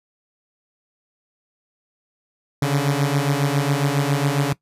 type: beating tone pair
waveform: sawtooth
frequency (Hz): 138.59 / 145.89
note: C#3 / D3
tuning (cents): 0 / -11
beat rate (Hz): 7.3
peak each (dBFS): -16 / -17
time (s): 2.62-4.53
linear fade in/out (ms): 5
effects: noise-tail reverb RT60 0.1 s tail -20 dB re dry + resampled to 32000 Hz